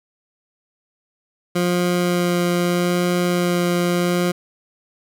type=tone with vibrato; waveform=20% pulse; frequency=176.3 Hz; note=F3; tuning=17 cents sharp; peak=-12 dBFS; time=1.55-4.32 s; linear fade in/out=10 ms; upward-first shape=sine; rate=0.79 Hz; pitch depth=9 cents each way; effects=none